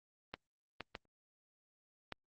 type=clicks; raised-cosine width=0.3 ms; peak=-25 dBFS; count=4; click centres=0.34 / 0.807 / 0.952 / 2.123 s; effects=Opus 24 kbps